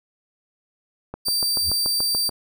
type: click train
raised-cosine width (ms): 1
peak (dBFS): -17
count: 9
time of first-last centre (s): 1.14-2.293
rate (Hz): 6.94
type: tone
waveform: sawtooth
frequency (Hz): 4667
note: D8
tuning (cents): -12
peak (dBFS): -17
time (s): 1.25-2.3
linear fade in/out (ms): 20
type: tone with exponential growth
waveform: triangle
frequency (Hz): 82.41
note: E2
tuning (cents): 0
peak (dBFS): -23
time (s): 1.56-1.7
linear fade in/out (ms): 0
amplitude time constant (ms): 30
effects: none